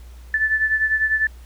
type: beating tone pair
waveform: sine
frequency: 1750 / 1760 Hz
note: A6 / A6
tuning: -10 / 0 cents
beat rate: 10 Hz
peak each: -18 / -23 dBFS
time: 0.34-1.27 s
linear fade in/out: 2 ms
effects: added 60 Hz sine -38 dBFS peak until 1.45 s + pink hiss -53 dBFS RMS until 1.45 s